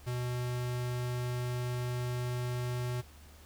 square tone, 123.47 Hz, B2, in tune, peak -33 dBFS, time 0.06-3.02 s, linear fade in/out 20 ms, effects added 74 Hz sine -53 dBFS peak until 3.45 s + pink hiss -58 dBFS RMS until 3.45 s

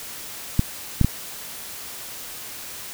clicks, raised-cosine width 5 ms, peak -4 dBFS, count 3, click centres 0.594 / 1.013 / 1.046 s, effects white hiss -36 dBFS RMS until 2.93 s

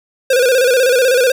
square tone with vibrato, 507 Hz, B4, 45 cents sharp, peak -10 dBFS, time 0.3-1.32 s, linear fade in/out 5 ms, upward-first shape square, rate 16 Hz, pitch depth 75 cents each way, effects none

